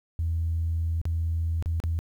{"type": "tone with dropouts", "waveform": "sine", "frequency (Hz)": 82.41, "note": "E2", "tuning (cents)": 0, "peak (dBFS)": -23, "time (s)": [0.19, 1.99], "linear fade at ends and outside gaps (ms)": 0, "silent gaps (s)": [[1.015, 1.054], [1.625, 1.659], [1.801, 1.838]], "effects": ["tanh soft clip ceiling -19 dBFS", "10-bit"]}